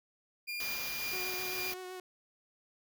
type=tone with tremolo; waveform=30% pulse; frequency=2407 Hz; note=D7; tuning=42 cents sharp; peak=-34 dBFS; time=0.47-1.73 s; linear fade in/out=20 ms; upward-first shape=square; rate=1.8 Hz; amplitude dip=25%
type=band-stop noise; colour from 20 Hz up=white; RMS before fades=-40 dBFS; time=0.6-1.74 s; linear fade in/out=2 ms; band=6800 to 11000 Hz; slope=96 dB/octave
type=tone with vibrato; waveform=sawtooth; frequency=368.2 Hz; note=F#4; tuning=8 cents flat; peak=-38 dBFS; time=1.13-2 s; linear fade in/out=2 ms; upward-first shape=sine; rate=7.8 Hz; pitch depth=19 cents each way
effects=none